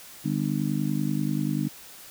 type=harmonic tone; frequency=50.3 Hz; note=G1; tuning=45 cents sharp; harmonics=3 / 4 / 5 / 6; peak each=-28 / -29 / -30 / -31 dBFS; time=0.24-1.69 s; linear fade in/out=20 ms; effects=white hiss -46 dBFS RMS until 2.1 s